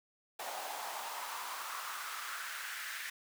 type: noise with high-pass filter sweep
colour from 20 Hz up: pink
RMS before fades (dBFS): -42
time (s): 0.39-3.1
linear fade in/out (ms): 5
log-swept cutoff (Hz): 690 to 1800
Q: 3.3
effects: none